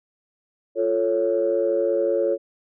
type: chord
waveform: sine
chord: F augmented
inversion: none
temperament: equal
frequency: 349.2 / 440 / 554.4 Hz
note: F4 / A4 / C#5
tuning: 0 / 0 / 0 cents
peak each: -24 / -23 / -21 dBFS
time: 0.75-2.38 s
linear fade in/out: 50 ms
effects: tanh soft clip ceiling -10 dBFS